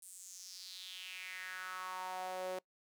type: tone with high-pass filter sweep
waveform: sawtooth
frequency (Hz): 185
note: F#3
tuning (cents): 0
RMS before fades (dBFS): -45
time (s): 0.02-2.59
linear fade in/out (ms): 5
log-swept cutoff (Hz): 9300 to 480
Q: 4.1
effects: noise-tail reverb RT60 0.1 s tail -23 dB re dry